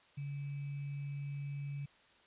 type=tone with sample-and-hold; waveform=sine; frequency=141.5 Hz; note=C#3; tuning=36 cents sharp; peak=-38 dBFS; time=0.17-1.86 s; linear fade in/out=10 ms; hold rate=2450 Hz; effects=white hiss -65 dBFS RMS until 2.26 s + resampled to 8000 Hz